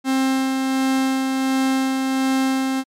45% pulse tone with tremolo, 264.9 Hz, C4, 22 cents sharp, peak -16 dBFS, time 0.04-2.84 s, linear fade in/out 50 ms, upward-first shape sine, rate 1.4 Hz, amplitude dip 30%, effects low-pass 12000 Hz 12 dB/octave + MP3 96 kbps

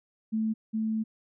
sine tone pair in turn, 219.8 / 219.8 Hz, A3 / A3, -2 / -2 cents, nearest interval unison, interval 0 cents, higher neither, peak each -25 / -26 dBFS, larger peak first, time 0.32-0.54 / 0.73-1.04 s, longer second, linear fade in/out 20 ms, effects none

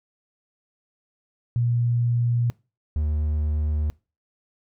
sine / triangle tone pair in turn, 119.4 / 75.72 Hz, A#2 / D#2, +42 / -47 cents, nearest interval minor sixth, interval 789 cents, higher first, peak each -19 dBFS, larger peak neither, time 1.56-2.5 / 2.96-3.9 s, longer neither, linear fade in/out 0 ms, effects noise-tail reverb RT60 0.3 s tail -23 dB re dry

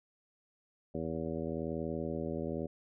harmonic tone with a mistuned harmonic, 81 Hz, E2, 30 cents flat, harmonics 1 / 2 / 3 / 4 / 5 / 6 / 7 / 9, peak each -45 / -41 / -40 / -42 / -41 / -44 / -42 / -53 dBFS, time 0.94-2.67 s, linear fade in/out 10 ms, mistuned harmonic 9, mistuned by -23 cents, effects none

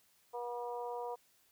harmonic tone, 241.1 Hz, B3, 41 cents flat, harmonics 2 / 3 / 4 / 5, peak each -41 / -44 / -43 / -55 dBFS, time 0.33-1.16 s, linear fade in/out 20 ms, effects white hiss -70 dBFS RMS until 1.51 s

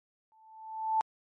sine tone with exponential growth, 880 Hz, A5, in tune, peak -22 dBFS, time 0.32-1.01 s, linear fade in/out 0 ms, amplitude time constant 150 ms, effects MP3 32 kbps

